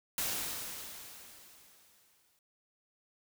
white noise with exponential decay, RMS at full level -33 dBFS, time 0.18-2.39 s, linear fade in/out 1 ms, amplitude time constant 480 ms, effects none

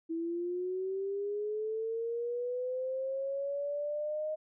sine linear sweep, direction up, 325.3 to 622.3 Hz, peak -32 dBFS, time 0.09-4.36 s, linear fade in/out 20 ms, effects none

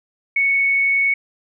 sine tone with frequency modulation, 2217 Hz, C#7, in tune, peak -14 dBFS, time 0.36-1.14 s, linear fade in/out 5 ms, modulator 21.1 Hz, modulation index 0.43, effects none

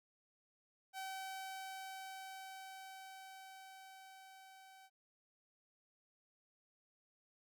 sawtooth tone with level ramp, 766 Hz, G5, 40 cents flat, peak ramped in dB -39 to -55 dBFS, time 0.93-4.9 s, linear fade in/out 50 ms, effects none

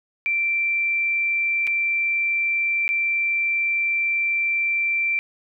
sine tone with dropouts, 2349 Hz, D7, in tune, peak -19 dBFS, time 0.26-5.19 s, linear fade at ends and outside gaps 0 ms, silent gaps 1.669-1.674 / 2.879-2.89 s, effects none

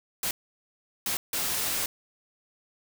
white noise bursts at uneven times, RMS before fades -29 dBFS, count 3, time 0.23-0.31 / 1.06-1.17 / 1.33-1.86 s, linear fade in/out 2 ms, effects none

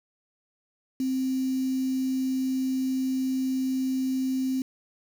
sine tone with quantisation, 261.6 Hz, C4, in tune, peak -24 dBFS, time 1-4.62 s, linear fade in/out 2 ms, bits 7, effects none

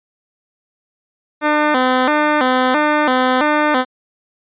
10% pulse tone with vibrato, 277.2 Hz, C#4, in tune, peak -4 dBFS, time 1.41-3.85 s, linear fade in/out 50 ms, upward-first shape square, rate 1.5 Hz, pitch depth 140 cents each way, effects resampled to 8000 Hz

